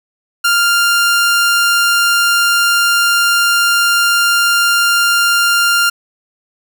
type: tone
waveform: sawtooth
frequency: 1396.9 Hz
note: F6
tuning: in tune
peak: -6 dBFS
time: 0.44-5.9 s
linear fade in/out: 10 ms
effects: none